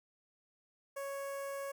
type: tone with notch filter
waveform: sawtooth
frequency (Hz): 554.4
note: C#5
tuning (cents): 0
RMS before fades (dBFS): -41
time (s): 0.96-1.72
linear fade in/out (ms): 10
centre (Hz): 3800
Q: 0.67
effects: none